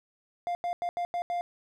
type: tone bursts at uneven times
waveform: triangle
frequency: 700 Hz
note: F5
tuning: 4 cents sharp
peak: -26 dBFS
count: 6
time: 0.47-0.55 / 0.64-0.73 / 0.82-0.89 / 0.97-1.05 / 1.14-1.22 / 1.3-1.41 s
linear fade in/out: 0 ms
effects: none